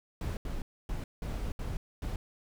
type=noise bursts at uneven times; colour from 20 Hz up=brown; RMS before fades=-35 dBFS; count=6; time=0.21-0.37 / 0.45-0.62 / 0.89-1.04 / 1.22-1.52 / 1.59-1.77 / 2.02-2.16 s; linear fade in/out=2 ms; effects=none